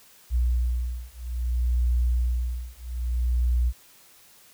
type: beating tone pair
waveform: sine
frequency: 60.3 / 60.91 Hz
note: B1 / B1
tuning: -41 / -23 cents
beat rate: 0.61 Hz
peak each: -25 dBFS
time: 0.3-3.73 s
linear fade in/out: 50 ms
effects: white hiss -54 dBFS RMS until 4.53 s